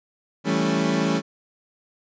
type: chord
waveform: 30% pulse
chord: A dominant seventh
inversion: second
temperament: equal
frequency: 164.81 / 196 / 220 / 277.2 Hz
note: E3 / G3 / A3 / C#4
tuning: 0 / 0 / 0 / 0 cents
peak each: -23 dBFS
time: 0.44-1.22 s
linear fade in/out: 50 ms
effects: resampled to 16000 Hz